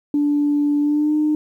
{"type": "tone with pitch glide", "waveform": "sine", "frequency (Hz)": [291.4, 303.6], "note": ["D4", "D#4"], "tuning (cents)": [-13, -42], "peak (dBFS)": -14, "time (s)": [0.14, 1.35], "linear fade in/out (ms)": 2, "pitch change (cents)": 71, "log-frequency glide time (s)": [0.8, 1.14], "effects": ["tanh soft clip ceiling -10 dBFS", "9-bit"]}